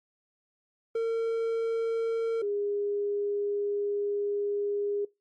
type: tone pair in turn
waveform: triangle / sine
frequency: 455.6 / 408.2 Hz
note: A#4 / G#4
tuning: -40 / -30 cents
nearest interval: major second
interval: 190 cents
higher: first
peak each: -23 / -27 dBFS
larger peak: first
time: 0.95-2.42 / 2.42-5.05 s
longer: second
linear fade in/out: 5 ms
effects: noise-tail reverb RT60 0.2 s tail -21 dB re dry + MP3 48 kbps